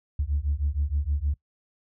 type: beating tone pair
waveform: sine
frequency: 69.3 / 75.7 Hz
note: C#2 / D#2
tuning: 0 / -47 cents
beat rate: 6.4 Hz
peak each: -26 dBFS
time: 0.19-1.34 s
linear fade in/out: 5 ms
effects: noise-tail reverb RT60 0.1 s tail -21 dB re dry + tanh soft clip ceiling -17 dBFS